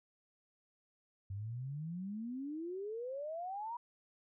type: exponential sweep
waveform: sine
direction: up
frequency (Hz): 94.7 to 975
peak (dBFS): -39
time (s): 1.3-3.77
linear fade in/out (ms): 5
effects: none